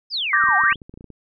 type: exponential two-way sweep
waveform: sine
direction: down then up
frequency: 5290 to 721 to 3544 Hz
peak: -21 dBFS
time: 0.1-0.76 s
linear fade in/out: 50 ms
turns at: 0.57 s
type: chord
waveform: sine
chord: G minor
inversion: second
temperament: equal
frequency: 1174.7 / 1568 / 1864.7 Hz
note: D6 / G6 / Bb6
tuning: 0 / 0 / 0 cents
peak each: -19 dBFS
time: 0.33-0.73 s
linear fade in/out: 2 ms
type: clicks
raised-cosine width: 3 ms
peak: -27 dBFS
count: 12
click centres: 0.439 / 0.488 / 0.637 / 0.724 / 0.757 / 0.818 / 0.895 / 0.94 / 0.975 / 1.009 / 1.043 / 1.103 s
effects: none